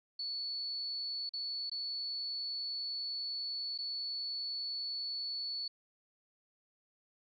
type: tone with dropouts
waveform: sine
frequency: 4435 Hz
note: C#8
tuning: in tune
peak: -36 dBFS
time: 0.19-5.68 s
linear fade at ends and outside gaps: 5 ms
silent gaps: 1.293-1.335 / 1.698-1.715 / 3.778-3.786 s
effects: none